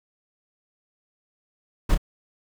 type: noise with echo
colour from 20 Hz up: brown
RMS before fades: -18 dBFS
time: 1.89-1.95 s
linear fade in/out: 10 ms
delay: 28 ms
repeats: 1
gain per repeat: -6 dB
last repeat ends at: 1.978 s
effects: none